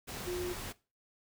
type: tone in noise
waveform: sine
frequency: 357.4 Hz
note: F4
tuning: 40 cents sharp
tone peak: -34 dBFS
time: 0.26-0.54 s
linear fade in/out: 20 ms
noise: pink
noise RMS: -42 dBFS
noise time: 0.07-0.73 s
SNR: +5 dB
effects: noise-tail reverb RT60 0.3 s tail -19 dB re dry